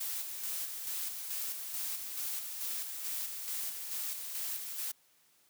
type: noise with tremolo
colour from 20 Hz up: blue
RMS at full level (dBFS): -37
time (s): 0-4.92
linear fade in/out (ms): 10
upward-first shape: square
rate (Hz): 2.3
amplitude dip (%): 40
effects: white hiss -68 dBFS RMS until 5.49 s + high-pass 80 Hz 12 dB/octave